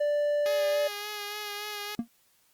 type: tone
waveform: triangle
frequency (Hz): 587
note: D5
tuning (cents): -1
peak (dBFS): -22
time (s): 0-0.88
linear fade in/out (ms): 10
type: tone with vibrato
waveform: 5% pulse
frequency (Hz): 415.3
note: G#4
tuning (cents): 0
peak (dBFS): -23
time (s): 0.46-1.95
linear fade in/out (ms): 0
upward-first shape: sine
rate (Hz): 3.5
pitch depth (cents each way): 24
type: tone with exponential decay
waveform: triangle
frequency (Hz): 233.1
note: A#3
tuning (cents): 0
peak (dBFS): -21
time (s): 1.99-2.08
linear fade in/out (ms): 2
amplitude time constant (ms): 18
effects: white hiss -66 dBFS RMS until 2.53 s + Opus 48 kbps